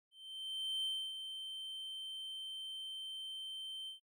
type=tone with ADSR envelope; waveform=triangle; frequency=3109 Hz; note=G7; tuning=15 cents flat; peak=-33 dBFS; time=0.11-4 s; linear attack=730 ms; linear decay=290 ms; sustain=-8 dB; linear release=120 ms; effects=noise-tail reverb RT60 0.1 s tail -24 dB re dry